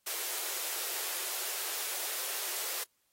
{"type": "high-pass noise", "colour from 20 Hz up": "white", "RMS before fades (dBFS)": -36, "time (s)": [0.06, 2.84], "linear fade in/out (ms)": 10, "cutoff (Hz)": 340, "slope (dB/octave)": 96, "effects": ["white hiss -75 dBFS RMS until 3.12 s", "AAC 48 kbps"]}